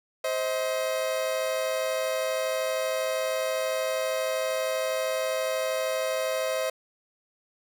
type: tone pair together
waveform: 40% pulse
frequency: 523.3 / 635.9 Hz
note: C5 / D#5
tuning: 0 / +38 cents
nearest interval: minor third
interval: 338 cents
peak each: -28 dBFS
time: 0.24-6.7 s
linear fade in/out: 5 ms
effects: none